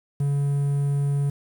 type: tone with quantisation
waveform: triangle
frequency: 141.6 Hz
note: C#3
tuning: 37 cents sharp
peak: -18 dBFS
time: 0.2-1.3 s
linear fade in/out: 5 ms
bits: 8
effects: none